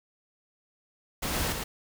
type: noise with echo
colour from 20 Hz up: pink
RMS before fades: -31 dBFS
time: 1.22-1.53 s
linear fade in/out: 10 ms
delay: 110 ms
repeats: 1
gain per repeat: -3 dB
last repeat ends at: 1.64 s
effects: none